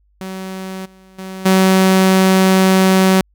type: tone with level steps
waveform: sawtooth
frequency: 189 Hz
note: F#3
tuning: 37 cents sharp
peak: -21 / -39 / -23 / -5 dBFS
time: 0.21-3.21 s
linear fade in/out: 0 ms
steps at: 0.85 / 1.18 / 1.45 s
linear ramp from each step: 10 ms
effects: added 50 Hz sine -54 dBFS peak until 3.34 s